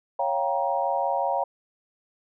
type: chord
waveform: sine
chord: G half-diminished seventh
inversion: second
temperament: equal with one note detuned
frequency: 554.4 / 698.5 / 784 / 942.1 Hz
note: Db5 / F5 / G5 / Bb5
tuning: 0 / 0 / 0 / +18 cents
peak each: -28 dBFS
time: 0.19-1.44 s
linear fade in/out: 5 ms
effects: none